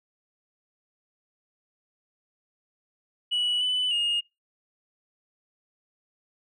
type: tone with pitch steps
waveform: sine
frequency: 2940 / 2995 / 2849 Hz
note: F#7 / F#7 / F7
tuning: -12 / +20 / +34 cents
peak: -21 dBFS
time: 3.31-4.21 s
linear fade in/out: 20 ms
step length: 300 ms
effects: noise-tail reverb RT60 0.2 s tail -21 dB re dry + tanh soft clip ceiling -21 dBFS